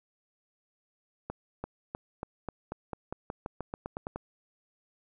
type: accelerating click train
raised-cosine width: 1 ms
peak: -21 dBFS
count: 16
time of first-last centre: 1.3-4.16 s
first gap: 340 ms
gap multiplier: 0.91
effects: none